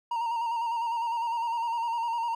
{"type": "tone with vibrato", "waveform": "triangle", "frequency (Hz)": 930, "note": "A#5", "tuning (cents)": -4, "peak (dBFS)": -25, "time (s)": [0.11, 2.35], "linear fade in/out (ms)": 5, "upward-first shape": "square", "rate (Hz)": 9.9, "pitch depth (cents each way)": 35, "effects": []}